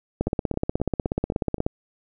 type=two click trains; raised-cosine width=2 ms; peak=-24 / -9 dBFS; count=6 / 25; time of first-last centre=0.28-1.582 / 0.21-1.665 s; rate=3.84 / 16.5 Hz; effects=none